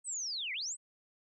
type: linear two-way sweep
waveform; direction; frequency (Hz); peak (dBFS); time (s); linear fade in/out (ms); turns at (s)
sine; down then up; 8470 to 1947 to 8470; -35; 0.04-0.77; 50; 0.53
effects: none